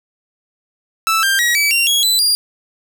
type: tone with pitch steps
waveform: sawtooth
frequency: 1318.5 / 1586.2 / 1908.2 / 2296 / 2762 / 3322 / 3997 / 4808 Hz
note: E6 / G6 / A#6 / D7 / F7 / G#7 / B7 / D8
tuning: 0 / +20 / +40 / -40 / -20 / 0 / +20 / +40 cents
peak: -9 dBFS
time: 1.07-2.35 s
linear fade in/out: 0 ms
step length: 160 ms
effects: none